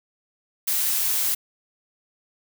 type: noise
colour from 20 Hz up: blue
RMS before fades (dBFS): -23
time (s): 0.67-1.35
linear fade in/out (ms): 10
effects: none